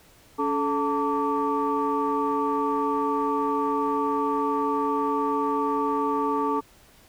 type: tone cluster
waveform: sine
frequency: 282.2 / 434.2 / 895 / 1155 Hz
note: C#4 / A4 / A5 / D6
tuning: +31 / -23 / +29 / -29 cents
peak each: -27 dBFS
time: 0.38-6.61 s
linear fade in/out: 20 ms
effects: tanh soft clip ceiling -14 dBFS + pink hiss -55 dBFS RMS until 7.08 s